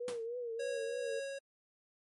sine tone with vibrato, 473.4 Hz, A#4, 27 cents sharp, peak -37 dBFS, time 0-1.2 s, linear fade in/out 10 ms, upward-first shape triangle, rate 3.3 Hz, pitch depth 97 cents each way
pink noise with exponential decay, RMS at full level -39 dBFS, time 0.08-0.26 s, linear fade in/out 1 ms, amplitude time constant 37 ms
square tone with tremolo, 550 Hz, C#5, 14 cents flat, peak -38 dBFS, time 0.59-1.39 s, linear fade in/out 10 ms, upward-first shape sine, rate 2.2 Hz, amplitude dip 30%
effects high-pass 200 Hz 12 dB/octave + MP3 48 kbps

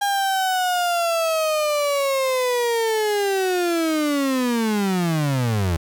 35% pulse linear sweep, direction down, 811 to 80 Hz, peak -17 dBFS, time 0.01-5.77 s, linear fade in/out 10 ms, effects none

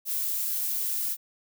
violet noise, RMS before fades -29 dBFS, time 0.05-1.17 s, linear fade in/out 50 ms, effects none

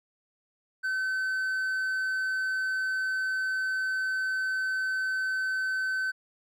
triangle tone, 1528 Hz, G6, 45 cents flat, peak -25 dBFS, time 0.83-6.12 s, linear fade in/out 20 ms, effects none

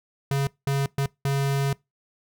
square tone bursts at uneven times, 138.59 Hz, C#3, in tune, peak -22 dBFS, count 4, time 0.31-0.47 / 0.67-0.86 / 0.98-1.06 / 1.25-1.73 s, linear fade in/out 2 ms, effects noise-tail reverb RT60 0.2 s tail -23 dB re dry

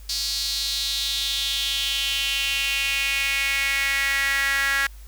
sawtooth tone with high-pass filter sweep, 275.4 Hz, C#4, 11 cents flat, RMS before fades -24 dBFS, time 0.09-4.87 s, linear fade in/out 5 ms, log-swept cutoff 4600 to 1700 Hz, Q 4.4, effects added 51 Hz sine -39 dBFS peak until 5.07 s + white hiss -53 dBFS RMS until 5.07 s

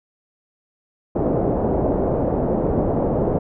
white low-pass noise, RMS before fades -20 dBFS, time 1.15-3.39 s, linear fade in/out 10 ms, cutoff 620 Hz, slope 24 dB/octave, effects none

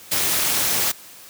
white noise with amplitude modulation, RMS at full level -17 dBFS, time 0.11-0.92 s, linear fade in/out 10 ms, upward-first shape sine, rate 280 Hz, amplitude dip 80%, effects white hiss -43 dBFS RMS until 1.29 s + high-pass 80 Hz 12 dB/octave

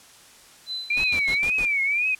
sine tone with tremolo, 4027 Hz, B7, 33 cents sharp, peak -27 dBFS, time 0.66-1.39 s, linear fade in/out 50 ms, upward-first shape sine, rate 3.1 Hz, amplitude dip 75%
sine tone with vibrato, 2349 Hz, D7, in tune, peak -20 dBFS, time 0.9-2.15 s, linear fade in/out 5 ms, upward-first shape triangle, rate 1.9 Hz, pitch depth 160 cents each way
pink noise bursts, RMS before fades -35 dBFS, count 5, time 0.97-1.651 s, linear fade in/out 0 ms, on 69 ms, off 84 ms
effects white hiss -50 dBFS RMS until 2.19 s + low-pass 10000 Hz 12 dB/octave

